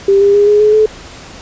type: tone with pitch steps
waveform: sine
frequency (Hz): 394.7 / 401.8 / 409.1 / 416.5 / 424 / 431.7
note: G4 / G4 / G#4 / G#4 / G#4 / A4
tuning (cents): +12 / +43 / -26 / +5 / +36 / -33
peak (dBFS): -5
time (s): 0.08-0.86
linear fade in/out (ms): 5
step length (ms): 130
effects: pink hiss -33 dBFS RMS until 1.41 s + resampled to 16000 Hz